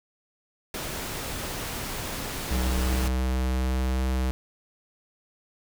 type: noise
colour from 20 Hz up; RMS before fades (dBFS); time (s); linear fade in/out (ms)
pink; -33; 0.74-3.08; 2
type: tone with pitch glide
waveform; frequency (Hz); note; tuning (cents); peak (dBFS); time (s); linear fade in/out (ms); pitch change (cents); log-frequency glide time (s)
square; 63.6 to 64.41; C2 to C2; -48 to -27; -24; 2.51-4.31; 0; +21; 2.78-3.71
effects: none